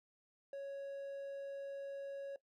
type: tone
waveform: triangle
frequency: 554.4 Hz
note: C#5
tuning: in tune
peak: -40 dBFS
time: 0.53-2.36 s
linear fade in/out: 2 ms
effects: noise-tail reverb RT60 0.1 s tail -18 dB re dry